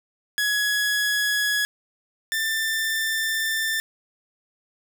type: tone pair in turn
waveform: sawtooth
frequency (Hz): 1679 / 1782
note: G#6 / A6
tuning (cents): +18 / +22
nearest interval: minor second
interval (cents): 104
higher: second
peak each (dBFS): -17 / -19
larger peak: first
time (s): 0.38-1.65 / 2.32-3.8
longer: second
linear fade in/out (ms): 0
effects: none